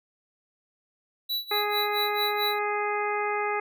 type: tone with tremolo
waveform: square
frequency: 3937 Hz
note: B7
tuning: 6 cents flat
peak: -26 dBFS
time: 1.29-2.59 s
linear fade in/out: 10 ms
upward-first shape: sine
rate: 4.5 Hz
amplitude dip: 90%
type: harmonic tone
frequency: 415.3 Hz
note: G#4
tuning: in tune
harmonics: 1 / 2 / 3 / 4 / 5 / 6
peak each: -30 / -30 / -32 / -37 / -33 / -39 dBFS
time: 1.51-3.6 s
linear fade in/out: 5 ms
effects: none